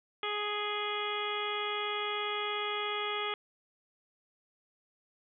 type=harmonic tone with a mistuned harmonic; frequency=416.7 Hz; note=G#4; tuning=6 cents sharp; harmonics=1 / 2 / 3 / 4 / 5 / 6 / 7 / 8; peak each=-38 / -41 / -37 / -46 / -40 / -43 / -43 / -39 dBFS; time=0.23-3.34 s; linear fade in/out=2 ms; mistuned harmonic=6; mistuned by=-24 cents; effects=none